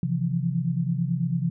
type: tone cluster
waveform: sine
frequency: 133.3 / 165.6 / 174.7 Hz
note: C3 / E3 / F3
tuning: +33 / +8 / +1 cents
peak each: -27 dBFS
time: 0.03-1.5 s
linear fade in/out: 2 ms
effects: none